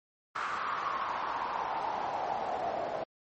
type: noise with band-pass filter sweep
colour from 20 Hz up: pink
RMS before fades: -34 dBFS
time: 0.35-3.04 s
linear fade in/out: 10 ms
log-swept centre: 1300 to 640 Hz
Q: 4.9
effects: MP3 32 kbps